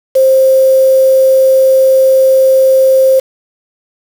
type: tone with quantisation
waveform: sine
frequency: 528 Hz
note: C5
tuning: 16 cents sharp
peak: -4 dBFS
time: 0.15-3.2 s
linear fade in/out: 10 ms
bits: 4
effects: none